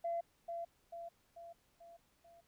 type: tone with echo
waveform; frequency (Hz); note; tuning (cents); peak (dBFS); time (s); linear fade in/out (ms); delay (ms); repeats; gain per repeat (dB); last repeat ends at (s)
sine; 680; F5; -46; -34; 0.04-0.21; 10; 440; 5; -5; 2.41
effects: tanh soft clip ceiling -30 dBFS + pink hiss -74 dBFS RMS until 2.47 s